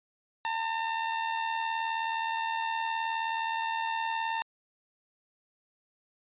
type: tone with amplitude modulation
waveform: sawtooth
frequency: 904 Hz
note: A5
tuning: 47 cents sharp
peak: -23 dBFS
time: 0.45-4.42 s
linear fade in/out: 0 ms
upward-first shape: sine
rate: 79.2 Hz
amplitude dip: 50%
effects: resampled to 8000 Hz